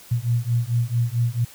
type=beating tone pair; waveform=sine; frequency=116.54 / 121.04 Hz; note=A#2 / B2; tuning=0 / -34 cents; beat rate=4.5 Hz; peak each=-22 dBFS; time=0.11-1.45 s; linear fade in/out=10 ms; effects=white hiss -46 dBFS RMS until 1.54 s